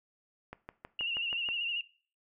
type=click train; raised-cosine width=0.5 ms; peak=-27 dBFS; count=7; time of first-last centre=0.53-1.488 s; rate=6.26 Hz
type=tone with vibrato; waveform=sine; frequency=2794 Hz; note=F7; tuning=in tune; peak=-31 dBFS; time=0.99-1.81 s; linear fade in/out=2 ms; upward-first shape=sine; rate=13 Hz; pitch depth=58 cents each way
effects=noise-tail reverb RT60 0.4 s tail -18 dB re dry